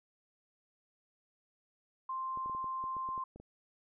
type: tone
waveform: sine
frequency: 1050 Hz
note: C6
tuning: 6 cents sharp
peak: -35 dBFS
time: 2.09-3.24 s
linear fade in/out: 5 ms
type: clicks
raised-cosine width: 2 ms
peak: -38 dBFS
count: 11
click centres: 2.374 / 2.46 / 2.497 / 2.549 / 2.643 / 2.84 / 2.967 / 3.089 / 3.178 / 3.36 / 3.4 s
effects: none